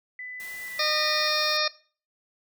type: tone with pitch glide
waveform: sine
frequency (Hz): 1999 to 1950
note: B6 to B6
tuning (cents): +20 to -23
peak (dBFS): -35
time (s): 0.19-1.28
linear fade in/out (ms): 2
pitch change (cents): -43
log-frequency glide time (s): 0.58-0.93
type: noise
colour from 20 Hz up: white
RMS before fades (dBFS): -45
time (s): 0.4-1.57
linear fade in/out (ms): 0
type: harmonic tone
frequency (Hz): 610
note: D#5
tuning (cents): -34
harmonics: 1 / 2 / 3 / 4 / 6 / 7 / 8 / 9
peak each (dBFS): -31 / -31 / -31 / -31 / -31 / -31 / -31 / -31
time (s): 0.79-1.68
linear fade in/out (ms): 5
effects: noise-tail reverb RT60 0.4 s tail -18 dB re dry